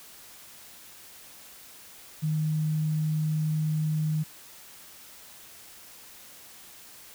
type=tone; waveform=sine; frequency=155 Hz; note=D#3; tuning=6 cents flat; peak=-24 dBFS; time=2.22-4.24 s; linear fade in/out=20 ms; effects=white hiss -49 dBFS RMS until 7.14 s